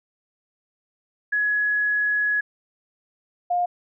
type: tone pair in turn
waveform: sine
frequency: 1683 / 708.9 Hz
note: G#6 / F5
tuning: +23 / +26 cents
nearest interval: octave + minor third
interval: 1497 cents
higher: first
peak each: -19 dBFS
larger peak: neither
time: 1.32-2.41 / 3.5-3.66 s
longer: first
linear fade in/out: 10 ms
effects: none